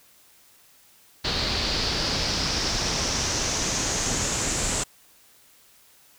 pink noise with low-pass filter sweep, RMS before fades -26 dBFS, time 1.24-4.84 s, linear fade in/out 10 ms, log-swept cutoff 4300 to 7600 Hz, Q 4.5, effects white hiss -56 dBFS RMS until 6.18 s

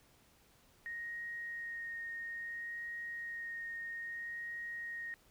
sine tone with vibrato, 1864.7 Hz, A#6, in tune, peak -40 dBFS, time 0.86-5.14 s, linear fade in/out 0 ms, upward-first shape sine, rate 0.6 Hz, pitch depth 11 cents each way, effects pink hiss -67 dBFS RMS until 5.3 s

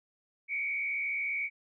sine tone with frequency modulation, 2267 Hz, C#7, 38 cents sharp, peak -30 dBFS, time 0.48-1.5 s, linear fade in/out 50 ms, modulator 74.2 Hz, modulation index 1.1, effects none

